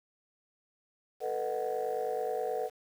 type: chord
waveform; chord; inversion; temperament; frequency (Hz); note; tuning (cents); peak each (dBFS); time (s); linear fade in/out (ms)
sine; B dominant seventh; third; just; 444.5 / 493.9 / 617.4 / 740.8; A4 / B4 / D#5 / F#5; +18 / 0 / -14 / +2; -34 / -34 / -38 / -35; 1.2-2.7; 50
effects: tanh soft clip ceiling -24 dBFS + 9-bit